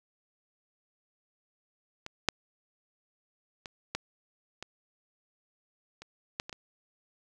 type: clicks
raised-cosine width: 0.2 ms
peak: -22 / -6 / -23 / -14 / -22 / -28 / -14 / -23 / -24 dBFS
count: 9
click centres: 2.064 / 2.287 / 3.658 / 3.95 / 4.626 / 6.02 / 6.399 / 6.495 / 6.528 s
effects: none

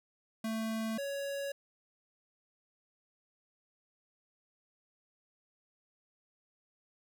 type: tone pair in turn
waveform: square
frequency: 222.3 / 558.5 Hz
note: A3 / C#5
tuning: +18 / +13 cents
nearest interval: octave + major third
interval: 1595 cents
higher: second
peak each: -34 / -36 dBFS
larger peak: first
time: 0.44-0.98 / 0.98-1.52 s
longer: neither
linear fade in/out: 5 ms
effects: none

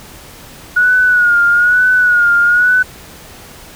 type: tone with vibrato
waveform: sine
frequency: 1452 Hz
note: F#6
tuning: 33 cents flat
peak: -7 dBFS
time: 0.76-2.83 s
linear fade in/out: 10 ms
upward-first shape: sine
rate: 1.1 Hz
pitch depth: 58 cents each way
effects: pink hiss -36 dBFS RMS until 3.75 s

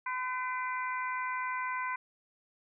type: harmonic tone with a mistuned harmonic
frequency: 507 Hz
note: B4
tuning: 45 cents sharp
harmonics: 2 / 3 / 4 / 5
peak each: -34 / -39 / -39 / -45 dBFS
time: 0.06-1.96 s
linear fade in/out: 5 ms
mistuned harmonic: 5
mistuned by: -100 cents
effects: none

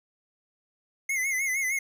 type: tone with vibrato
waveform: square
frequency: 2103 Hz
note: C7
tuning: 8 cents sharp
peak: -26 dBFS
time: 1.09-1.79 s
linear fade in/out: 5 ms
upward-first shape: sine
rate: 6.5 Hz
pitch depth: 84 cents each way
effects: none

